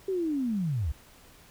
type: linear sweep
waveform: sine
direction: down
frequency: 393.7 to 61.74 Hz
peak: -26 dBFS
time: 0.08-0.92 s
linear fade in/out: 5 ms
effects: pink hiss -55 dBFS RMS until 1.5 s